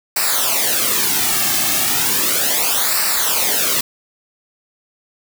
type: noise with flanger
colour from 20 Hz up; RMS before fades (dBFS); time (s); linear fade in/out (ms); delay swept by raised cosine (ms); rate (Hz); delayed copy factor
white; -17; 0.16-3.81; 5; 0.3 to 2.1; 0.35; -0.75
effects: none